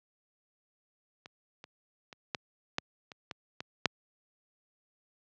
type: clicks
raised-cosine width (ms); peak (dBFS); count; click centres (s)
0.2; -29 / -28 / -29 / -14 / -11 / -28 / -20 / -20 / -6; 9; 1.259 / 1.641 / 2.128 / 2.348 / 2.784 / 3.118 / 3.312 / 3.605 / 3.857
effects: high-pass 100 Hz 12 dB/octave + low-pass 5000 Hz 12 dB/octave